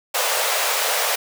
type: high-pass noise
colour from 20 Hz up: pink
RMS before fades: -21 dBFS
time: 0.14-1.16 s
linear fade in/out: 10 ms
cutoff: 480 Hz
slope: 48 dB/octave
effects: none